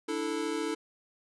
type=chord; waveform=square; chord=D suspended second; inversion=none; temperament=equal with one note detuned; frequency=293.7 / 327.5 / 440 Hz; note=D4 / E4 / A4; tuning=0 / -11 / 0 cents; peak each=-37 / -35 / -35 dBFS; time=0.08-0.75 s; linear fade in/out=10 ms; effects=resampled to 24000 Hz